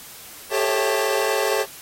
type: chord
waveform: sawtooth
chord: A dominant seventh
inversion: third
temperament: just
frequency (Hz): 396 / 440 / 550 / 660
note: G4 / A4 / C#5 / E5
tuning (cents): +18 / 0 / -14 / +2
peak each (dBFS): -21 / -20 / -21 / -26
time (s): 0.5-1.66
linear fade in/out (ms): 50
effects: white hiss -41 dBFS RMS until 1.81 s + AAC 48 kbps